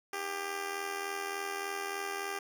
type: tone with amplitude modulation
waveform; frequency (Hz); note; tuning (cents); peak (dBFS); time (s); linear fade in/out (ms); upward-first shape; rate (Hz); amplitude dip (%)
10% pulse; 397.2; G4; +23; -24; 0.13-2.39; 5; sine; 83.4; 60
effects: none